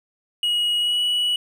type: tone with pitch glide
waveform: triangle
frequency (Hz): 2900 to 2937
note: F#7 to F#7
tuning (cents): -35 to -13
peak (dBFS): -17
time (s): 0.43-1.36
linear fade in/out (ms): 2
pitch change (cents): +22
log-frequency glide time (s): 0.79-1.01
effects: none